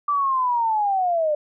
sine linear sweep, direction down, 1174.7 to 587.3 Hz, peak -18 dBFS, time 0.08-1.35 s, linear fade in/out 5 ms, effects none

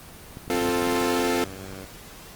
clicks, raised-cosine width 3 ms, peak -24 dBFS, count 11, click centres 0.371 / 0.479 / 0.546 / 0.617 / 0.657 / 0.689 / 0.76 / 0.824 / 0.872 / 0.925 / 1.015 s
10% pulse tone, 95.5 Hz, G2, 45 cents flat, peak -29 dBFS, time 0.5-1.85 s, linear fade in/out 10 ms
sawtooth chord, F major, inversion second, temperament equal, 261.6 / 349.2 / 440 Hz, C4 / F4 / A4, 0 / 0 / 0 cents, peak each -22 dBFS, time 0.5-1.44 s, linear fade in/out 0 ms
effects pink hiss -44 dBFS RMS until 2.35 s + Opus 24 kbps

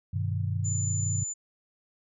sine chord, G augmented, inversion none, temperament equal, 98 / 123.47 / 155.56 Hz, G2 / B2 / D#3, 0 / 0 / 0 cents, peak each -28 / -33 / -34 dBFS, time 0.13-1.24 s, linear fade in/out 10 ms
sine tone, 7040 Hz, A8, in tune, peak -31 dBFS, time 0.64-1.34 s, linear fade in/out 20 ms
effects none

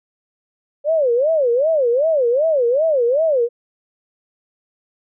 sine tone with vibrato, 553 Hz, C#5, 4 cents flat, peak -13 dBFS, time 0.84-3.49 s, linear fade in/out 50 ms, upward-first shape sine, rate 2.6 Hz, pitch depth 290 cents each way, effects none

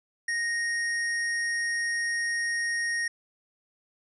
square tone, 1864.7 Hz, A#6, in tune, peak -27 dBFS, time 0.28-3.08 s, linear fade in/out 5 ms, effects resampled to 24000 Hz

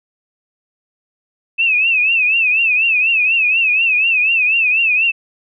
sine tone with vibrato, 2600 Hz, E7, 24 cents flat, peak -11 dBFS, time 1.58-5.12 s, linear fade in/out 20 ms, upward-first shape triangle, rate 4.1 Hz, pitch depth 130 cents each way, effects none

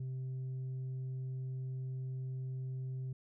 sine tone with tanh clipping, 130 Hz, C3, 11 cents flat, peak -38 dBFS, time 0-3.13 s, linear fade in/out 5 ms, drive 2 dB, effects none

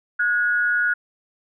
sine tone pair together, 1450.8 / 1661.2 Hz, F#6 / G#6, -34 / 0 cents, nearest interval major second, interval 234 cents, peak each -18 / -25 dBFS, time 0.19-0.94 s, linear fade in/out 10 ms, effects none

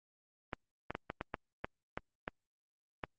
clicks, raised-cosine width 0.5 ms, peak -21 dBFS, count 10, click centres 0.532 / 0.906 / 0.951 / 1.101 / 1.211 / 1.342 / 1.645 / 1.975 / 2.279 / 3.038 s, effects Opus 32 kbps

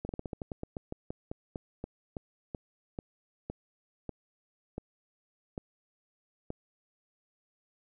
slowing click train, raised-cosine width 2 ms, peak -23 dBFS, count 23, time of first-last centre 0.05-6.504 s, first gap 41 ms, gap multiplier 1.16, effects none

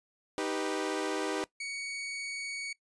sawtooth chord, Eb augmented, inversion none, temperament equal, 311.1 / 392 / 493.9 Hz, Eb4 / G4 / B4, 0 / 0 / 0 cents, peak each -31 / -31 / -33 dBFS, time 0.38-1.44 s, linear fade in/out 0 ms
sawtooth tone, 2238 Hz, C#7, 16 cents sharp, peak -32 dBFS, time 1.6-2.73 s, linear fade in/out 5 ms
effects noise-tail reverb RT60 0.1 s tail -19 dB re dry + resampled to 22050 Hz

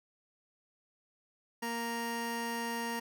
25% pulse tone pair together, 233.1 / 932.3 Hz, A#3 / A#5, 0 / 0 cents, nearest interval 2 octaves, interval 2400 cents, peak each -34 / -33 dBFS, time 1.62-3 s, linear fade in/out 10 ms, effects none

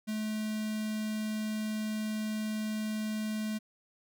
square tone with notch filter, 215.6 Hz, A3, 35 cents flat, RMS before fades -34 dBFS, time 0.07-3.59 s, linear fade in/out 20 ms, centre 860 Hz, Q 0.85, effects none

